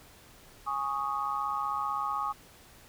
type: chord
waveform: sine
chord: Ab suspended fourth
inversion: none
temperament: equal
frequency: 830.6 / 1108.7 / 1244.5 Hz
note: Ab5 / Db6 / Eb6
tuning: 0 / 0 / 0 cents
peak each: -35 / -33 / -33 dBFS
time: 0.66-2.33 s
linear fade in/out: 20 ms
effects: pink hiss -55 dBFS RMS until 2.88 s